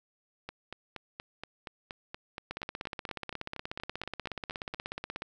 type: two click trains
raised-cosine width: 0.3 ms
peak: -20 / -23 dBFS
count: 46 / 19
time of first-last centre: 2.51-5.221 / 0.49-4.745 s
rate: 16.6 / 4.23 Hz
effects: none